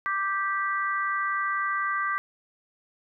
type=chord; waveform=sine; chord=G major; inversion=second; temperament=just; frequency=1176 / 1568 / 1960 Hz; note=D6 / G6 / B6; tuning=+2 / 0 / -14 cents; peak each=-27 / -30 / -32 dBFS; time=0.06-2.18 s; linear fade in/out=0 ms; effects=none